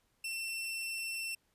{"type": "tone", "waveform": "sawtooth", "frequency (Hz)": 2694, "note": "E7", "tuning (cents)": 37, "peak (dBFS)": -33, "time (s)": [0.24, 1.35], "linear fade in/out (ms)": 5, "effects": ["pink hiss -75 dBFS RMS until 1.54 s", "resampled to 32000 Hz"]}